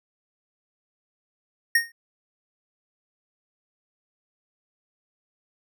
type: tone with exponential decay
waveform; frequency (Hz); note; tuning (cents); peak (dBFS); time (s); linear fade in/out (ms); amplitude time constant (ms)
square; 1854; A#6; -10; -14; 1.75-1.92; 5; 35
effects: none